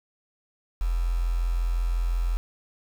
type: tone with quantisation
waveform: sine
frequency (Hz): 42.84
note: F1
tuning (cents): -33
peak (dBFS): -22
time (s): 0.81-2.37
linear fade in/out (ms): 0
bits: 7
effects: none